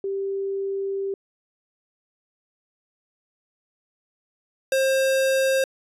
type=tone pair in turn; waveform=sine / square; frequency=392 / 532.3 Hz; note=G4 / C5; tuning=0 / +30 cents; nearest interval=perfect fourth; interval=530 cents; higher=second; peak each=-24 / -19 dBFS; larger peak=second; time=0.04-1.14 / 4.72-5.64 s; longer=first; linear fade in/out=2 ms; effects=resampled to 32000 Hz